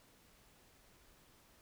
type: silence
effects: pink hiss -66 dBFS RMS until 1.61 s